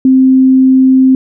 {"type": "tone", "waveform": "sine", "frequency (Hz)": 261.6, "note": "C4", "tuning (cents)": 0, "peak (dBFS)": -3, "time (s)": [0.05, 1.15], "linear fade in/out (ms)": 2, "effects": []}